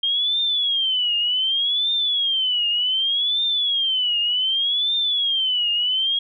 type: tone with vibrato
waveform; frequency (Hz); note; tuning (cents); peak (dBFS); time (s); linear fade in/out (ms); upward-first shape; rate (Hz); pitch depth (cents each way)
sine; 3200; G7; +35; -18; 0.03-6.19; 5; triangle; 0.66; 220
effects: none